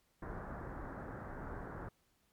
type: low-pass noise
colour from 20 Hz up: pink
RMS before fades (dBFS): -45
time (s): 0.22-1.89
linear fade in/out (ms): 5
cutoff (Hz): 1700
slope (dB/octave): 48
effects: pink hiss -75 dBFS RMS until 2.32 s + MP3 96 kbps